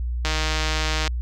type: click train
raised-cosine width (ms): 0.2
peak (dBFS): -7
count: 130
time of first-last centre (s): 0.25-1.077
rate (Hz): 156
effects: added 60 Hz sine -23 dBFS peak until 1.21 s